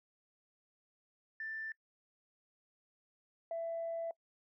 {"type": "tone pair in turn", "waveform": "sine", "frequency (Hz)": [1773, 665.7], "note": ["A6", "E5"], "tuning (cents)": [13, 17], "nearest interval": "octave + perfect fourth", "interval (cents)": 1696, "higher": "first", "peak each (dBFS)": [-39, -35], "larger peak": "second", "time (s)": [[1.4, 1.72], [3.51, 4.11]], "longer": "second", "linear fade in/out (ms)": 2, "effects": ["noise-tail reverb RT60 0.1 s tail -24 dB re dry", "tanh soft clip ceiling -32 dBFS"]}